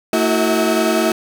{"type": "tone cluster", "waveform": "35% pulse", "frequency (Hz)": [225.3, 326.4, 370.2, 642], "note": ["A3", "E4", "F#4", "E5"], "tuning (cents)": [41, -17, 1, -46], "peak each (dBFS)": -18, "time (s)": [0.13, 1.12], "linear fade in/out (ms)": 2, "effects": []}